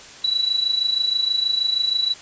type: tone with amplitude modulation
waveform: sine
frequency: 3935 Hz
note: B7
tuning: 7 cents flat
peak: -15 dBFS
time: 0.24-2.14 s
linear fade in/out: 5 ms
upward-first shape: sine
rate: 26.3 Hz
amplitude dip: 70%
effects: white hiss -41 dBFS RMS until 2.21 s + resampled to 16000 Hz